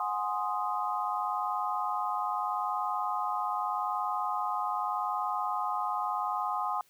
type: chord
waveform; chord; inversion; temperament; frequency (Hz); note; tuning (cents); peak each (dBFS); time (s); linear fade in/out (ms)
sine; Ab dominant seventh; third; equal with one note detuned; 729.8 / 830.6 / 1046.5 / 1244.5; Gb5 / Ab5 / C6 / Eb6; -24 / 0 / 0 / 0; -36 / -34 / -34 / -34; 0-6.81; 2
effects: white hiss -65 dBFS RMS until 6.89 s